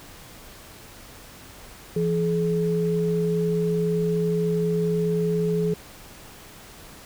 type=tone pair together; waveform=sine; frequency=168.76 / 425 Hz; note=E3 / G#4; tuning=+41 / +40 cents; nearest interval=octave + major third; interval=1599 cents; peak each=-23 / -23 dBFS; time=1.96-5.74 s; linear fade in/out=5 ms; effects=pink hiss -45 dBFS RMS until 7.05 s